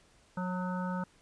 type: harmonic tone with a mistuned harmonic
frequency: 182 Hz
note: F#3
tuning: 28 cents flat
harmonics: 1 / 3 / 5 / 7 / 8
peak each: -33 / -42 / -40 / -43 / -45 dBFS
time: 0.37-1.04 s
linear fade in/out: 5 ms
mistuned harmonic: 8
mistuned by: +45 cents
effects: pink hiss -64 dBFS RMS until 1.21 s + resampled to 22050 Hz